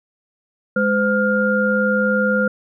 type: tone cluster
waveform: sine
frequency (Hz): 207.5 / 512 / 1409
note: G#3 / C5 / F6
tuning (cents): -1 / -38 / +15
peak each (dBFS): -19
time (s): 0.76-2.48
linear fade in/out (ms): 5
effects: none